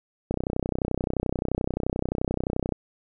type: click train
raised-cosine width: 2 ms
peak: -12 dBFS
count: 77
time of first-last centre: 0.31-2.723 s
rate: 31.5 Hz
effects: none